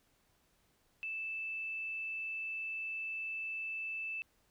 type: tone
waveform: sine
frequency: 2637 Hz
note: E7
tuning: in tune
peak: -37 dBFS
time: 1.03-4.22 s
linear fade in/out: 0 ms
effects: pink hiss -73 dBFS RMS until 4.5 s